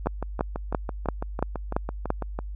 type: two click trains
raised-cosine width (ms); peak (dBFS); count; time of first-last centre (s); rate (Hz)
1; -9 / -16; 7 / 15; 0.07-2.104 / 0.06-2.389; 2.95 / 6.01
effects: added 50 Hz sine -32 dBFS peak until 2.55 s